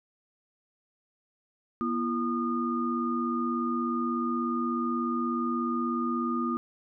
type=tone cluster; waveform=sine; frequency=240.9 / 337.5 / 1223 Hz; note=B3 / E4 / D#6; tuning=-43 / +41 / -30 cents; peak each=-29 / -33 / -31 dBFS; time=1.81-6.57 s; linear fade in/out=0 ms; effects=none